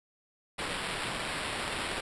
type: noise with sample-and-hold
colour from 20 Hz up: white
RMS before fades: -35 dBFS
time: 0.58-2.01 s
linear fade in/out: 10 ms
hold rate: 6300 Hz
effects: resampled to 24000 Hz